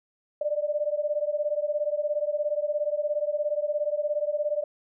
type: beating tone pair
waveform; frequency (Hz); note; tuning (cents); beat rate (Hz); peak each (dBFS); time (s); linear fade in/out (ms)
sine; 587.3 / 604.3; D5 / D5; 0 / +49; 17; -27 / -28; 0.41-4.64; 5
effects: none